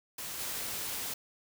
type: noise with level steps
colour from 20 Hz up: white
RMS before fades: -40 / -37 dBFS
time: 0.18-1.14 s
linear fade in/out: 5 ms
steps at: 0.39 s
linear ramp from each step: 2 ms
effects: none